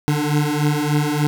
25% pulse beating tone pair, 146.83 / 150.23 Hz, D3 / D3, 0 / +40 cents, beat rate 3.4 Hz, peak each -16 / -16 dBFS, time 0.08-1.27 s, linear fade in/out 0 ms, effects none

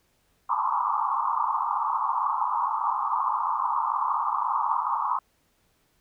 white band-pass noise, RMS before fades -26 dBFS, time 0.49-5.19 s, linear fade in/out 5 ms, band 840 to 1200 Hz, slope 96 dB/octave, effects pink hiss -68 dBFS RMS until 6 s

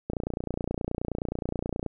click train, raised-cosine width 2 ms, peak -16 dBFS, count 53, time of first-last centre 0.1-1.863 s, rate 29.5 Hz, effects none

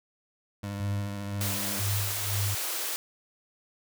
25% pulse tone with vibrato, 100.8 Hz, G2, 49 cents sharp, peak -29 dBFS, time 0.63-1.8 s, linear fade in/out 5 ms, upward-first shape triangle, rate 14 Hz, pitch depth 30 cents each way
sine tone with tremolo, 100.6 Hz, G2, 45 cents sharp, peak -26 dBFS, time 0.8-2.55 s, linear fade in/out 5 ms, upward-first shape sine, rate 2 Hz, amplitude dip 80%
white high-pass noise, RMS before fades -32 dBFS, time 1.41-2.96 s, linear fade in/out 0 ms, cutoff 310 Hz, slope 48 dB/octave
effects none

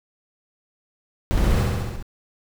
brown noise with echo, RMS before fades -19 dBFS, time 1.31-1.63 s, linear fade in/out 0 ms, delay 66 ms, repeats 6, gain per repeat -2 dB, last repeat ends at 2.026 s, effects none

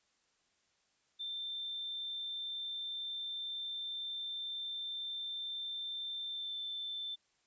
sine tone with pitch glide, 3569 to 3542 Hz, A7 to A7, +24 to +11 cents, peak -38 dBFS, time 1.19-7.16 s, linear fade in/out 20 ms, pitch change -13 cents, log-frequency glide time 6.29-6.56 s, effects white hiss -75 dBFS RMS until 7.46 s + resampled to 16000 Hz

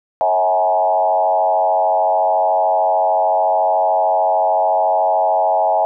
sine tone with frequency modulation, 740 Hz, F#5, in tune, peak -12 dBFS, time 0.21-5.85 s, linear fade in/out 0 ms, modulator 93.6 Hz, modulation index 1.6, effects none

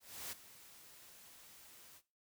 white noise with ADSR envelope, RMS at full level -44 dBFS, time 0-2.02 s, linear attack 320 ms, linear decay 15 ms, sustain -15 dB, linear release 56 ms, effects noise-tail reverb RT60 0.3 s tail -17 dB re dry

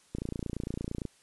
click train, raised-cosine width 3 ms, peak -21 dBFS, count 27, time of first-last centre 0.15-1.053 s, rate 28.8 Hz, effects white hiss -63 dBFS RMS until 1.22 s + resampled to 24000 Hz

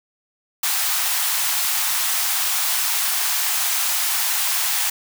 white high-pass noise, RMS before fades -21 dBFS, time 0.63-4.9 s, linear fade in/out 5 ms, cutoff 710 Hz, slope 48 dB/octave, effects none

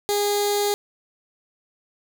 15% pulse tone with notch filter, 410 Hz, G#4, 22 cents flat, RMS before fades -22 dBFS, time 0.09-0.74 s, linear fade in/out 0 ms, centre 1400 Hz, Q 0.58, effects none

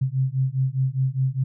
sine beating tone pair, 129.6 / 134.5 Hz, C3 / C3, -16 / +48 cents, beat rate 4.9 Hz, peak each -23 dBFS, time 0.01-1.44 s, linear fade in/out 10 ms, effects none

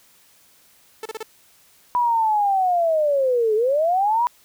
sawtooth tone bursts, 440 Hz, A4, in tune, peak -24 dBFS, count 4, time 1.03-1.229 s, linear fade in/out 2 ms, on 25 ms, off 33 ms
sine linear two-way sweep, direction down then up, 987.8 to 418.9 to 987.8 Hz, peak -16 dBFS, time 1.95-4.27 s, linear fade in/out 0 ms, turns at 3.55 s
effects white hiss -55 dBFS RMS until 4.44 s

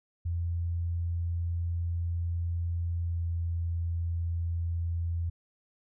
sine tone with pitch glide, 85.3 to 84.56 Hz, F2 to E2, -40 to +45 cents, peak -28 dBFS, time 0.25-5.3 s, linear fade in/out 10 ms, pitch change -15 cents, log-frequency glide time 3.02-3.23 s, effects none

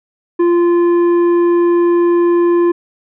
sine tone with tanh clipping, 346 Hz, F4, 16 cents flat, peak -10 dBFS, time 0.39-2.72 s, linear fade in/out 10 ms, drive 8 dB, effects none

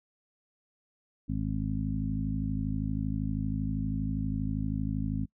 harmonic tone with a mistuned harmonic, 52.6 Hz, G#1, 23 cents sharp, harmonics 1 / 2 / 3 / 4 / 5, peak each -35 / -35 / -35 / -35 / -35 dBFS, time 1.28-5.26 s, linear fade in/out 20 ms, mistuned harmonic 1, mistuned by -19 cents, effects noise-tail reverb RT60 0.1 s tail -23 dB re dry

